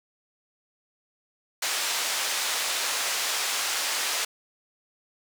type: band-pass noise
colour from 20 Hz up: white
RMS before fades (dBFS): -28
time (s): 1.62-4.25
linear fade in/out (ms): 5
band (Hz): 620 to 7000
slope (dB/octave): 12
effects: none